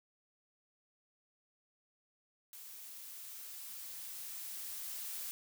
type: noise with level ramp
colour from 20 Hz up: blue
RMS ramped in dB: -51 to -42 dBFS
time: 2.53-5.31 s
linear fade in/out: 0 ms
effects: none